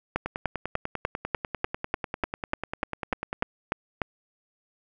two click trains, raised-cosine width 0.5 ms, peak -15 / -10 dBFS, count 33 / 14, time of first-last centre 0.26-3.428 / 0.16-4.018 s, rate 10.1 / 3.37 Hz, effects none

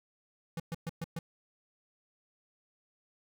square tone bursts, 165.6 Hz, E3, 8 cents sharp, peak -35 dBFS, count 5, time 0.57-1.19 s, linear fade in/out 2 ms, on 28 ms, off 120 ms, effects none

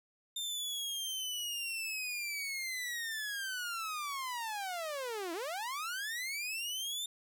sawtooth linear two-way sweep, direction down then up, 3618 to 320.4 to 3618 Hz, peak -33 dBFS, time 0.36-7.06 s, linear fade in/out 5 ms, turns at 5.33 s, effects none

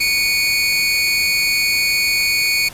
45% pulse tone cluster, 2234 / 2457 / 4421 Hz, C#7 / D#7 / C#8, +13 / -22 / -5 cents, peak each -19 dBFS, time 0-2.69 s, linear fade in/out 10 ms, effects pink hiss -37 dBFS RMS until 2.73 s + resampled to 32000 Hz

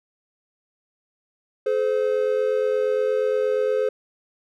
triangle tone pair together, 427.5 / 516 Hz, A4 / C5, -50 / -24 cents, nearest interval minor third, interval 326 cents, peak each -20 dBFS, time 1.66-3.89 s, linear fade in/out 5 ms, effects none

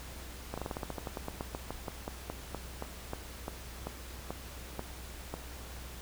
slowing click train, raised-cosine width 1 ms, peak -22 dBFS, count 26, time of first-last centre 0.54-5.34 s, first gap 36 ms, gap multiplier 1.12, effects added 62 Hz sine -46 dBFS peak until 6.01 s + pink hiss -48 dBFS RMS until 6.01 s

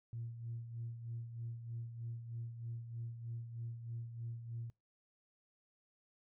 sine tone with tremolo, 116.54 Hz, A#2, in tune, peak -39 dBFS, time 0.13-4.7 s, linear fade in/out 0 ms, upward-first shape sine, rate 3.2 Hz, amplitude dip 60%, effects noise-tail reverb RT60 0.2 s tail -24 dB re dry + tanh soft clip ceiling -35 dBFS

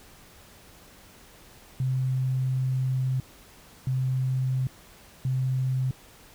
sine tone bursts at uneven times, 130 Hz, C3, 11 cents flat, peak -23 dBFS, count 3, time 1.8-3.2 / 3.87-4.67 / 5.25-5.91 s, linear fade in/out 2 ms, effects pink hiss -52 dBFS RMS until 6.34 s

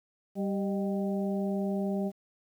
harmonic tone with a mistuned harmonic, 196 Hz, G3, in tune, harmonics 1 / 2 / 3 / 4, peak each -29 / -35 / -37 / -43 dBFS, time 0.35-2.12 s, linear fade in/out 50 ms, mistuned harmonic 3, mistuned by +67 cents, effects 10-bit

